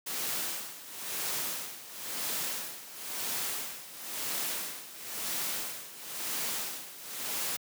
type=noise with tremolo; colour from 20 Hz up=white; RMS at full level=-33 dBFS; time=0.06-7.57 s; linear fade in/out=10 ms; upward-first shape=sine; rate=0.98 Hz; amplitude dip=80%; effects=high-pass 150 Hz 12 dB/octave